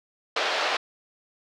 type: band-pass noise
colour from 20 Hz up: pink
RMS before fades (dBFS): -26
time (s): 0.36-0.77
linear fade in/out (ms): 5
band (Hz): 500 to 4600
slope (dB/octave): 24
effects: none